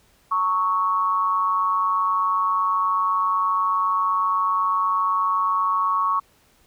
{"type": "tone with amplitude modulation", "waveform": "sine", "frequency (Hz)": 1108.7, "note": "C#6", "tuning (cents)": 0, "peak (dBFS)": -15, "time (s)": [0.31, 6.2], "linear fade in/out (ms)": 10, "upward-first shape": "sine", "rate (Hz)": 192, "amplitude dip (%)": 70, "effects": ["pink hiss -59 dBFS RMS until 6.66 s"]}